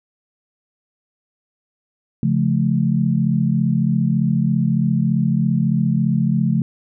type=chord; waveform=sine; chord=Db augmented; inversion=none; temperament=just; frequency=138.59 / 173.24 / 216.5 Hz; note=Db3 / F3 / A3; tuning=0 / -14 / -28 cents; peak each=-19 dBFS; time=2.23-6.62 s; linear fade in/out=2 ms; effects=none